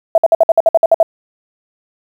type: tone bursts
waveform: sine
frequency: 659.3 Hz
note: E5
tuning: in tune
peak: -4 dBFS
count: 11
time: 0.15-1.029 s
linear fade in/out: 2 ms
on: 29 ms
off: 56 ms
effects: 7-bit